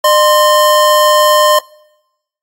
square tone pair together, 605.7 / 1046.5 Hz, D#5 / C6, -47 / 0 cents, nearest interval major sixth, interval 947 cents, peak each -10 dBFS, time 0.04-1.59 s, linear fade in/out 5 ms, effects noise-tail reverb RT60 0.9 s tail -24 dB re dry + AAC 64 kbps

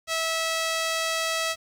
sawtooth tone with band-pass filter, 651 Hz, E5, 22 cents flat, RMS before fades -27 dBFS, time 0.07-1.56 s, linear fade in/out 50 ms, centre 4300 Hz, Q 0.53, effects 9-bit

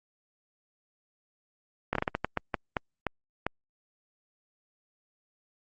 slowing click train, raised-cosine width 0.5 ms, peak -12 dBFS, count 12, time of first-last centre 1.93-3.466 s, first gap 23 ms, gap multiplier 1.33, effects Opus 48 kbps

